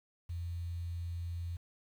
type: tone with quantisation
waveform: sine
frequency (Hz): 85.7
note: F2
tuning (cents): -32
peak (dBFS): -36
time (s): 0.29-1.57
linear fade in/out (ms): 10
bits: 10
effects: none